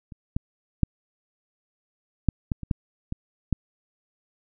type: clicks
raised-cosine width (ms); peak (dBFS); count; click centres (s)
5; -28 / -13 / -6 / -6 / -12 / -22 / -10 / -17 / -9; 9; 0.122 / 0.365 / 0.833 / 2.287 / 2.518 / 2.633 / 2.712 / 3.124 / 3.527
effects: none